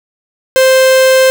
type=tone; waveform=45% pulse; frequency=523 Hz; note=C5; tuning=1 cent flat; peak=-5 dBFS; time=0.56-1.3 s; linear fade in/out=0 ms; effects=none